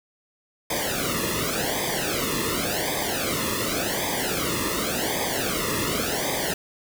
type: noise with flanger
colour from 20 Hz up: pink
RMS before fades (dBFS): -26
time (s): 0.7-6.54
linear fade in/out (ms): 5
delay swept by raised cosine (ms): 0.71 to 1.33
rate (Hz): 0.89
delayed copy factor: -0.95
effects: none